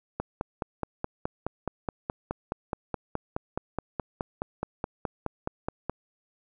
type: click train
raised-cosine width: 1 ms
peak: -15 dBFS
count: 28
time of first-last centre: 0.2-5.896 s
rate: 4.74 Hz
effects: none